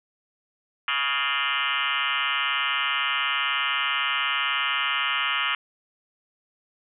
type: tone with frequency modulation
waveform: sine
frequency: 2093 Hz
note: C7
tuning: in tune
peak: -22 dBFS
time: 0.88-5.55 s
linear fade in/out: 2 ms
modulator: 139 Hz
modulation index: 7.2
effects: none